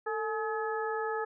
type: harmonic tone with a mistuned harmonic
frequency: 425.8 Hz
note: G#4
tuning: 43 cents sharp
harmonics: 1 / 2 / 3 / 4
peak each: -33 / -36 / -38 / -39 dBFS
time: 0.06-1.25 s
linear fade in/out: 10 ms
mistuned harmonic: 1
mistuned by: +78 cents
effects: none